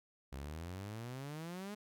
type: exponential sweep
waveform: sawtooth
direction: up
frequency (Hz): 65.1 to 212.6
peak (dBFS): -39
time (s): 0.32-1.75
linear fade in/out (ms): 10
effects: none